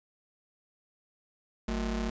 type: ring-modulated tone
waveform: 35% pulse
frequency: 138.59 Hz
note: C#3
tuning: in tune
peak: -25 dBFS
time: 1.68-2.1 s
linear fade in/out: 5 ms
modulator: 86.5 Hz
effects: resampled to 16000 Hz